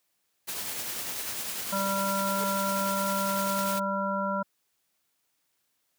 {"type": "noise with tremolo", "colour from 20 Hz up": "white", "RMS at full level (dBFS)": -33, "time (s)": [0.47, 3.8], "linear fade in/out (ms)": 20, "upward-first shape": "triangle", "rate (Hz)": 10, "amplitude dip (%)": 35}
{"type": "harmonic tone", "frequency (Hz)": 196, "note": "G3", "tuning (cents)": 0, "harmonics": [1, 3, 5, 7], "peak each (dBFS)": [-32, -32, -32, -32], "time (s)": [1.72, 4.43], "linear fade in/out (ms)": 10}
{"type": "tone with exponential growth", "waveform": "sawtooth", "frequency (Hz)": 431.7, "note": "A4", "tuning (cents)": -33, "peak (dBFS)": -30, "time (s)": [2.32, 2.44], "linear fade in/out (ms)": 1, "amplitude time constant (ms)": 25}
{"effects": ["white hiss -75 dBFS RMS until 5.98 s", "high-pass 80 Hz 12 dB/octave"]}